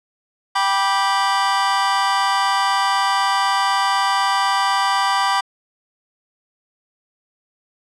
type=chord; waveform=sawtooth; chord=G major; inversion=none; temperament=just; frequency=784 / 980 / 1176 Hz; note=G5 / B5 / D6; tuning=0 / -14 / +2 cents; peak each=-16 dBFS; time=0.55-5.41 s; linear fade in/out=10 ms; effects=low-pass 6000 Hz 12 dB/octave